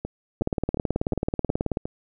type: two click trains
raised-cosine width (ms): 2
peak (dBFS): -16 / -10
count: 6 / 26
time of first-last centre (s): 0.05-1.855 / 0.42-1.771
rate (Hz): 2.77 / 18.5
effects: none